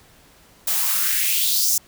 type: noise with high-pass filter sweep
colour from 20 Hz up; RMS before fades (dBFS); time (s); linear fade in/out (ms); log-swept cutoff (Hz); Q
blue; -20; 0.67-1.78; 5; 660 to 6600; 3.1
effects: pink hiss -52 dBFS RMS until 1.87 s